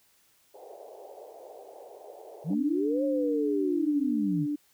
pink band-pass noise, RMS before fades -47 dBFS, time 0.54-2.55 s, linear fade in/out 10 ms, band 410 to 770 Hz, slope 48 dB/octave
sine linear two-way sweep, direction up then down, 138.8 to 550 to 138.8 Hz, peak -27 dBFS, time 2.44-4.47 s, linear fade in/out 50 ms, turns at 3.04 s
sine tone, 293.7 Hz, D4, in tune, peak -27 dBFS, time 2.5-4.56 s, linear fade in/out 10 ms
effects white hiss -65 dBFS RMS until 4.73 s

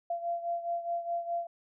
sine beating tone pair, 685 / 689.8 Hz, F5 / F5, -34 / -22 cents, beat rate 4.8 Hz, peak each -32 / -37 dBFS, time 0.1-1.47 s, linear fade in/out 5 ms, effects none

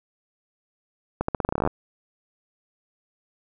accelerating click train, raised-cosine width 1 ms, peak -9 dBFS, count 15, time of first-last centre 1.21-1.675 s, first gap 74 ms, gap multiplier 0.86, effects none

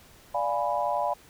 sine chord, D diminished seventh, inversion none, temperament equal, 587.3 / 698.5 / 830.6 / 987.8 Hz, D5 / F5 / Ab5 / Cb6, 0 / 0 / 0 / 0 cents, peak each -30 dBFS, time 0.34-1.14 s, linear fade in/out 10 ms, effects pink hiss -54 dBFS RMS until 1.29 s

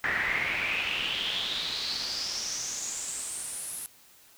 brown noise with band-pass filter sweep, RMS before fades -32 dBFS, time 0.04-3.86 s, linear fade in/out 0 ms, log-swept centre 1800 to 11000 Hz, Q 6.5, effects white hiss -57 dBFS RMS until 4.37 s

